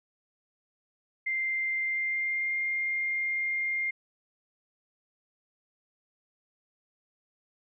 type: tone with pitch glide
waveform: sine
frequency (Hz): 2093 to 2114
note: C7 to C7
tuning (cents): 0 to +17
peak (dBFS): -27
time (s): 1.26-3.91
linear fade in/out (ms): 10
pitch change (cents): +17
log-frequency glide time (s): 1.82-2.57
effects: none